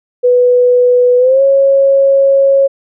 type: tone with pitch glide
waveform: sine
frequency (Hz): 493.8 to 547.9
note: B4 to C#5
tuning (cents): 0 to -20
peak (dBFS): -5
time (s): 0.23-2.68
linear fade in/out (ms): 20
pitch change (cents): +180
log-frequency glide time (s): 1.18-1.42
effects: none